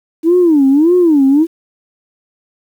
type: tone with vibrato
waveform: sine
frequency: 311.4 Hz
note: D#4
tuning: 2 cents sharp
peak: -5 dBFS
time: 0.23-1.47 s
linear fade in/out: 50 ms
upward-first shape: sine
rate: 1.7 Hz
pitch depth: 260 cents each way
effects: tanh soft clip ceiling -2 dBFS + 7-bit